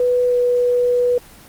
sine tone with pitch glide, 494 to 490 Hz, B4 to B4, 0 to -14 cents, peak -13 dBFS, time 0-1.18 s, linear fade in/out 2 ms, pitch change -14 cents, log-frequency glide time 0.28-0.35 s, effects pink hiss -43 dBFS RMS until 1.48 s + Opus 24 kbps

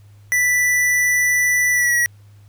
square tone with pitch glide, 1975.5 to 1921.5 Hz, B6 to B6, 0 to -48 cents, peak -15 dBFS, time 0.32-2.06 s, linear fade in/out 0 ms, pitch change -48 cents, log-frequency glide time 1.72-1.95 s, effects added 102 Hz sine -43 dBFS peak until 2.48 s + pink hiss -59 dBFS RMS until 2.48 s

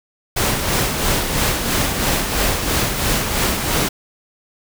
pink noise with tremolo, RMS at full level -17 dBFS, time 0.36-3.89 s, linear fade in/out 10 ms, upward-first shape sine, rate 3 Hz, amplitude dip 45%, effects none

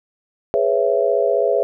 sine chord, C# minor seventh, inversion second, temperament just, 415.8 / 498.9 / 554.4 / 665.2 Hz, G#4 / B4 / C#5 / E5, +2 / +17 / 0 / +16 cents, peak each -20 dBFS, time 0.54-1.63 s, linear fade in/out 0 ms, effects none

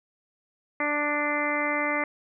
harmonic tone, 294.3 Hz, D4, 4 cents sharp, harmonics 1 / 2 / 3 / 4 / 5 / 6 / 7 / 8, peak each -32 / -31 / -34 / -32 / -37 / -35 / -28 / -38 dBFS, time 0.8-2.04 s, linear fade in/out 2 ms, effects none

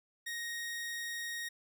sawtooth tone, 1871 Hz, A#6, 6 cents sharp, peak -34 dBFS, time 0.26-1.49 s, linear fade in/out 10 ms, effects none

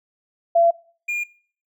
sine / triangle tone pair in turn, 678 / 2416 Hz, E5 / D7, +49 / +48 cents, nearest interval octave + minor seventh, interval 2199 cents, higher second, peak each -12 / -20 dBFS, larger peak first, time 0.55-0.71 / 1.08-1.24 s, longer neither, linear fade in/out 10 ms, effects noise-tail reverb RT60 0.5 s tail -23 dB re dry

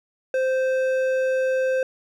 triangle tone with hard clipping, 521 Hz, C5, 7 cents flat, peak -21 dBFS, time 0.34-1.83 s, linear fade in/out 2 ms, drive 12 dB, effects none

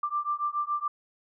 sine beating tone pair, 1178 / 1185.1 Hz, D6 / D6, +5 / +15 cents, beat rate 7.1 Hz, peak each -30 dBFS, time 0.03-0.88 s, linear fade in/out 5 ms, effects none

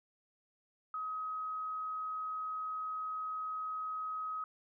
sine tone, 1267 Hz, D#6, 31 cents sharp, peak -36 dBFS, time 0.94-4.44 s, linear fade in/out 2 ms, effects none

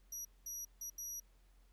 35% pulse tone bursts at uneven times, 5800 Hz, F#8, 35 cents flat, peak -40 dBFS, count 4, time 0.12-0.25 / 0.46-0.65 / 0.81-0.9 / 0.98-1.2 s, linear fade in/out 5 ms, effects added 44 Hz sine -63 dBFS peak until 1.72 s + pink hiss -75 dBFS RMS until 1.72 s

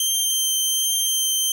15% pulse tone with vibrato, 3136 Hz, G7, in tune, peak -12 dBFS, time 0-1.52 s, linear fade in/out 2 ms, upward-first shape triangle, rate 1.3 Hz, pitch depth 13 cents each way, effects none

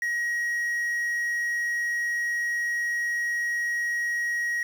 triangle tone with quantisation, 1896 Hz, A#6, 29 cents sharp, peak -23 dBFS, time 0.02-4.63 s, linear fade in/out 2 ms, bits 8, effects none

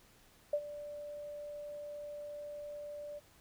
sine tone with ADSR envelope, 587.3 Hz, D5, in tune, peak -27 dBFS, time 0.53-3.2 s, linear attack 5 ms, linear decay 62 ms, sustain -15 dB, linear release 24 ms, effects pink hiss -64 dBFS RMS until 3.4 s

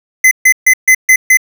square tone bursts, 2039 Hz, C7, 45 cents flat, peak -4 dBFS, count 6, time 0.24-1.372 s, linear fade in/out 5 ms, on 72 ms, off 140 ms, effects none

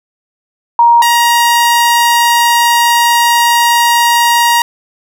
sine / sawtooth tone pair in turn, 941 / 944.6 Hz, A#5 / A#5, +16 / +23 cents, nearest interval unison, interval 7 cents, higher second, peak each -3 dBFS, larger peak neither, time 0.79-1.02 / 1.02-4.62 s, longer second, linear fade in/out 2 ms, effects none

